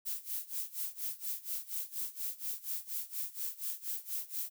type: noise with tremolo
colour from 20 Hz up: violet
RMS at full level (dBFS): -36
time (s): 0.05-4.5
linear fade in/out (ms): 20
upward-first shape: sine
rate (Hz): 4.2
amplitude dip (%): 90
effects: none